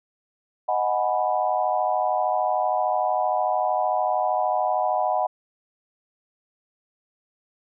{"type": "chord", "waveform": "sine", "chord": "G# minor seventh", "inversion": "second", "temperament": "equal with one note detuned", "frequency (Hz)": [622.3, 737.4, 830.6, 987.8], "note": ["D#5", "F#5", "G#5", "B5"], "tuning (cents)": [0, -6, 0, 0], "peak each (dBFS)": [-26, -23, -28, -28], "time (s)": [0.68, 5.27], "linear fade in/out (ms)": 10, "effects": []}